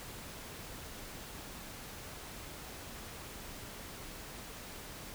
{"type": "silence", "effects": ["pink hiss -47 dBFS RMS until 5.14 s"]}